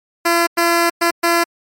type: tone bursts at uneven times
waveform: 10% pulse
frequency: 340 Hz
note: F4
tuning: 46 cents flat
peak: -4 dBFS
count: 4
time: 0.25-0.47 / 0.57-0.9 / 1.01-1.11 / 1.23-1.44 s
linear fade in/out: 10 ms
effects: MP3 64 kbps